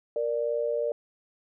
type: tone pair together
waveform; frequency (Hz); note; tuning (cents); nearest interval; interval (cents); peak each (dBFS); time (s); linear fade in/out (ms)
sine; 467.7 / 590; A#4 / D5; +6 / +8; major third; 402; -28; 0.16-0.92; 2
effects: none